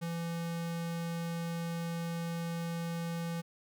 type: tone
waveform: square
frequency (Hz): 168.2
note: E3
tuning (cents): +35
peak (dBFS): -35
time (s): 0.01-3.42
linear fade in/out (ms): 20
effects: none